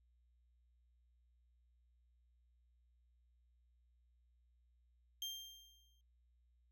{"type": "tone with exponential decay", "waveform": "35% pulse", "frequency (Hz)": 3183, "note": "G7", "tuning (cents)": 26, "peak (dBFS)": -38, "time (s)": [5.22, 6.01], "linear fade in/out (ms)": 1, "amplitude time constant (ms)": 170, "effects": ["added 60 Hz sine -70 dBFS peak until 6.71 s"]}